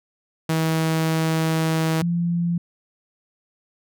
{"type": "tone pair in turn", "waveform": ["sawtooth", "sine"], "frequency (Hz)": [160.7, 171.64], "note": ["E3", "F3"], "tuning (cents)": [-44, -30], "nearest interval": "minor second", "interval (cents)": 114, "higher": "second", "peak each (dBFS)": [-15, -19], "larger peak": "first", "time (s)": [[0.49, 2.02], [2.02, 2.58]], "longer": "first", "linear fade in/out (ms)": 5, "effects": []}